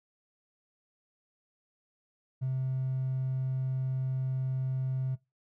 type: tone with hard clipping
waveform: triangle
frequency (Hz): 130.81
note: C3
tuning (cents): 0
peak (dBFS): -29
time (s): 2.41-5.16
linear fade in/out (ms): 20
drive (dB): 4
effects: noise-tail reverb RT60 0.2 s tail -19 dB re dry